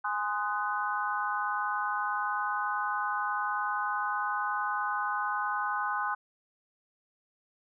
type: chord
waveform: sine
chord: Ab dominant seventh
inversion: none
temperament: just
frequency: 830.6 / 1038.3 / 1245.9 / 1495.1 Hz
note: Ab5 / C6 / Eb6 / Gb6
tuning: 0 / -14 / +2 / +18 cents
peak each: -34 dBFS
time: 0.04-6.15 s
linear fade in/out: 10 ms
effects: none